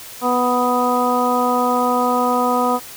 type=harmonic tone with a mistuned harmonic; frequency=246.9 Hz; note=B3; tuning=in tune; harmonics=1 / 2 / 3 / 4 / 5; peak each=-21 / -21 / -21 / -21 / -21 dBFS; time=0.21-2.8 s; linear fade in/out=50 ms; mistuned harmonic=5; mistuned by=+18 cents; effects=white hiss -36 dBFS RMS until 2.96 s